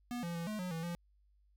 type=tone with pitch steps; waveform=square; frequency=242.7 / 171.1 / 168.4 / 213.6 / 181.6 / 163.8 / 172.3 Hz; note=B3 / F3 / E3 / G#3 / F#3 / E3 / F3; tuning=-30 / -35 / +37 / +49 / -32 / -11 / -23 cents; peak=-38 dBFS; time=0.11-0.95 s; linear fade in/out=0 ms; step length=120 ms; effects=added 50 Hz sine -66 dBFS peak until 1.56 s